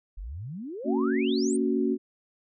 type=exponential sweep; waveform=sine; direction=up; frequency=40.32 to 9310 Hz; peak=-34 dBFS; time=0.17-1.57 s; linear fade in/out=10 ms
type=chord; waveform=sine; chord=F# major; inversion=first; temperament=just; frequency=231.2 / 277.5 / 370 Hz; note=A#3 / C#4 / F#4; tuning=-14 / +2 / 0 cents; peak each=-27 dBFS; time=0.84-1.98 s; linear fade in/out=50 ms
effects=none